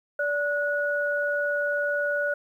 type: tone pair together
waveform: sine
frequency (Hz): 580.2 / 1462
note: D5 / F#6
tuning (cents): -21 / -21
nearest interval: octave + major third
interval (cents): 1600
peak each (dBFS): -26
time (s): 0.19-2.34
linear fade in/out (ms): 5
effects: 10-bit